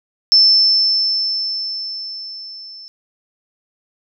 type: tone with level ramp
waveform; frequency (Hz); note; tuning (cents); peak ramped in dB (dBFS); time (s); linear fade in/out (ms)
sine; 5300; E8; +9; -6 to -34; 0.32-2.88; 0
effects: none